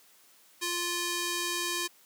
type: tone with band-pass filter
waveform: square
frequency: 349.2 Hz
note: F4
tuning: in tune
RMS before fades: -32 dBFS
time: 0.61-1.88 s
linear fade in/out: 20 ms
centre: 6500 Hz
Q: 0.55
effects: white hiss -60 dBFS RMS until 2.05 s + high-pass 200 Hz 12 dB/octave